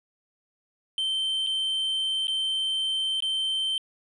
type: tone with dropouts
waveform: triangle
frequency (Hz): 3109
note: G7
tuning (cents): -15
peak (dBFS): -23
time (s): 0.98-3.78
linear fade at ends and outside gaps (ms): 1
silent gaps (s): 1.465-1.47 / 2.271-2.281 / 3.204-3.223
effects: resampled to 24000 Hz